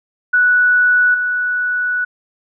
sine tone with level steps, 1476 Hz, F#6, 5 cents flat, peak -9 / -15 dBFS, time 0.33-2.05 s, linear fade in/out 10 ms, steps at 1.14 s, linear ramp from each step 5 ms, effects none

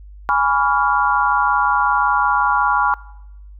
sine chord, C# dominant seventh, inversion second, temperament equal with one note detuned, 830.6 / 987.8 / 1133.3 / 1396.9 Hz, G#5 / B5 / C#6 / E#6, 0 / 0 / +38 / 0 cents, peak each -19 dBFS, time 0.29-2.94 s, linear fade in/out 0 ms, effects noise-tail reverb RT60 0.9 s tail -22 dB re dry + added 50 Hz sine -36 dBFS peak until 3.59 s

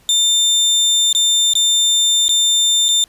30% pulse tone with dropouts, 3600 Hz, A7, 39 cents sharp, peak -9 dBFS, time 0.09-3.04 s, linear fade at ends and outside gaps 1 ms, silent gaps 1.128-1.149 / 1.535-1.553 / 2.282-2.292 / 2.884-2.888 s, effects pink hiss -52 dBFS RMS until 3.08 s + resampled to 32000 Hz

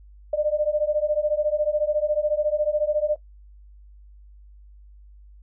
sine beating tone pair, 594 / 608 Hz, D5 / D#5, +20 / -40 cents, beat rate 14 Hz, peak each -23 dBFS, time 0.33-3.16 s, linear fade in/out 5 ms, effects noise-tail reverb RT60 0.1 s tail -18 dB re dry + added 50 Hz sine -45 dBFS peak until 5.42 s

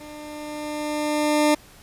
20% pulse tone with level ramp, 300 Hz, D4, 37 cents sharp, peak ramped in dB -34 to -10 dBFS, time 0-1.55 s, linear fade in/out 10 ms, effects pink hiss -49 dBFS RMS until 1.82 s + resampled to 32000 Hz

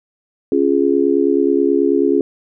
sine chord, Db major, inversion none, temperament just, 277.2 / 346.5 / 415.8 Hz, Db4 / F4 / Ab4, 0 / -14 / +2 cents, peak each -16 dBFS, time 0.52-2.21 s, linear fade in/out 2 ms, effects none

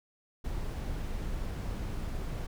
brown noise, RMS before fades -35 dBFS, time 0.44-2.47 s, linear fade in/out 10 ms, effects none

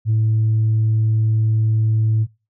sine tone, 110 Hz, A2, in tune, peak -12 dBFS, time 0.05-2.27 s, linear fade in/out 50 ms, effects noise-tail reverb RT60 0.3 s tail -26 dB re dry + tanh soft clip ceiling -11 dBFS

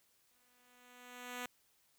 5% pulse tone with exponential growth, 246.9 Hz, B3, in tune, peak -28 dBFS, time 0.31-1.46 s, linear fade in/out 2 ms, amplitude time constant 250 ms, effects white hiss -73 dBFS RMS until 1.98 s

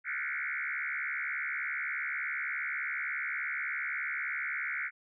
sine tone with frequency modulation, 1837 Hz, A#6, 26 cents flat, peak -32 dBFS, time 0.04-4.91 s, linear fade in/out 50 ms, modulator 71.7 Hz, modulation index 6, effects none

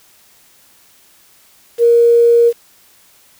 sine tone with quantisation, 470 Hz, A#4, 14 cents sharp, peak -6 dBFS, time 1.78-2.53 s, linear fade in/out 50 ms, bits 6, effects white hiss -49 dBFS RMS until 3.39 s

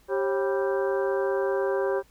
harmonic tone with a mistuned harmonic, 196 Hz, G3, in tune, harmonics 2 / 3 / 4 / 5 / 6 / 7 / 8, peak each -25 / -28 / -38 / -35 / -41 / -46 / -37 dBFS, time 0.08-2.03 s, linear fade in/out 50 ms, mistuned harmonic 3, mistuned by -140 cents, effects added 50 Hz sine -61 dBFS peak until 2.1 s + pink hiss -61 dBFS RMS until 2.1 s

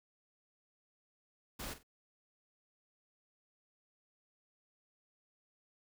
pink noise with echo, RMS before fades -43 dBFS, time 1.59-1.74 s, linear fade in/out 10 ms, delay 46 ms, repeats 2, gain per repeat -12 dB, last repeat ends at 1.832 s, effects none

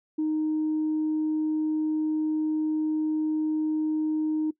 sine tone, 310 Hz, D#4, 6 cents flat, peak -22 dBFS, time 0.18-4.51 s, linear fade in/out 10 ms, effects noise-tail reverb RT60 0.1 s tail -20 dB re dry + tanh soft clip ceiling -20 dBFS

